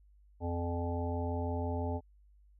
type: harmonic tone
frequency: 86 Hz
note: F2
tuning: 26 cents flat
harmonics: 1 / 3 / 5 / 7 / 9 / 10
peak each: -34 / -39 / -41 / -42 / -44 / -44 dBFS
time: 0.4-2.01 s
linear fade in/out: 50 ms
effects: added 50 Hz sine -59 dBFS peak until 2.59 s